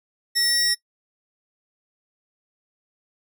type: tone pair together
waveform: sawtooth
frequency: 1909 / 5399 Hz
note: A#6 / E8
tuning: +41 / +41 cents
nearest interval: octave + tritone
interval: 1800 cents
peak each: -22 / -17 dBFS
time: 0.35-0.75 s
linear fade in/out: 20 ms
effects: noise-tail reverb RT60 0.1 s tail -22 dB re dry